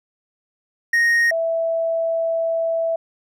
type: tone pair in turn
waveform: triangle / sine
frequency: 1864.7 / 659.3 Hz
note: A#6 / E5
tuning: 0 / 0 cents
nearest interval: octave + tritone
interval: 1800 cents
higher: first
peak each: -12 / -18 dBFS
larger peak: first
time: 0.93-1.31 / 1.31-2.96 s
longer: second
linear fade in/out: 5 ms
effects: none